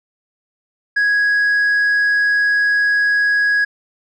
sine tone with tanh clipping, 1661.2 Hz, G#6, in tune, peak -13 dBFS, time 0.96-3.65 s, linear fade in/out 10 ms, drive 2 dB, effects none

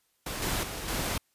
pink noise with level steps, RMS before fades -35 / -30 / -37 / -31 dBFS, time 0.26-1.18 s, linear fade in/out 5 ms, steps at 0.42 / 0.63 / 0.88 s, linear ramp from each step 2 ms, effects white hiss -72 dBFS RMS until 1.34 s + resampled to 32000 Hz

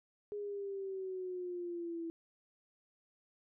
sine exponential sweep, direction down, 415.3 to 329.6 Hz, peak -38 dBFS, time 0.32-2.1 s, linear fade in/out 0 ms, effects none

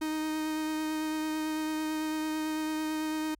45% pulse tone with vibrato, 311.1 Hz, D#4, in tune, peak -30 dBFS, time 0.01-3.35 s, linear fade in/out 10 ms, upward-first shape triangle, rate 9 Hz, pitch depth 13 cents each way, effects added 50 Hz sine -61 dBFS peak until 3.39 s

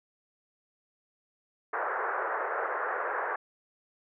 white band-pass noise, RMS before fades -32 dBFS, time 1.73-3.36 s, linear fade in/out 5 ms, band 400 to 1700 Hz, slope 48 dB/octave, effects none

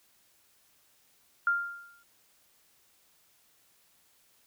sine tone with exponential decay, 1396.9 Hz, F6, in tune, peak -21 dBFS, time 1.47-2.03 s, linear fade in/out 2 ms, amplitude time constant 120 ms, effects white hiss -66 dBFS RMS until 4.46 s

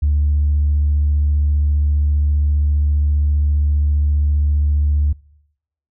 sine tone with vibrato, 73.42 Hz, D2, in tune, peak -11 dBFS, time 0.02-5.13 s, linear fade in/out 10 ms, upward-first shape sine, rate 15 Hz, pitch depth 12 cents each way, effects noise-tail reverb RT60 0.8 s tail -25 dB re dry + tanh soft clip ceiling -9 dBFS

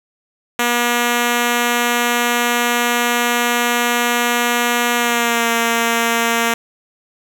5% pulse tone with pitch glide, 240 to 231.7 Hz, B3 to A#3, -49 to -10 cents, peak -3 dBFS, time 0.59-6.54 s, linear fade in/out 2 ms, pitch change -61 cents, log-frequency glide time 4.96-5.49 s, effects none

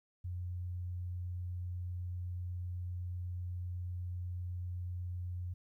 sine tone, 89.2 Hz, F2, 37 cents sharp, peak -37 dBFS, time 0.24-5.54 s, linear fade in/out 10 ms, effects 13-bit

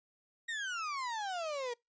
35% pulse exponential sweep, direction down, 1898 to 466.2 Hz, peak -34 dBFS, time 0.48-1.74 s, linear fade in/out 10 ms, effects noise-tail reverb RT60 0.2 s tail -26 dB re dry + resampled to 16000 Hz

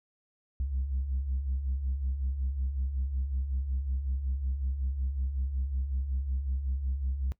sine beating tone pair, 62.2 / 67.6 Hz, B1 / C#2, +13 / -43 cents, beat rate 5.4 Hz, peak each -35 / -28 dBFS, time 0.6-7.32 s, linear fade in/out 0 ms, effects noise-tail reverb RT60 0.1 s tail -21 dB re dry + tanh soft clip ceiling -24 dBFS

